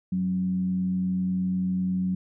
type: tone with frequency modulation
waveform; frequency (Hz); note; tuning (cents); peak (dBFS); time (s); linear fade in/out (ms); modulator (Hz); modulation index
sine; 185; F#3; 0; -23; 0.12-2.15; 5; 88.2; 0.27
effects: none